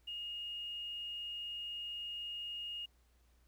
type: tone with quantisation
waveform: sine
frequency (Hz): 2854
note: F7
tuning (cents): +37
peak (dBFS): -40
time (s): 0.07-2.86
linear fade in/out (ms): 10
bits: 11
effects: added 60 Hz sine -67 dBFS peak until 3.47 s + pink hiss -75 dBFS RMS until 3.47 s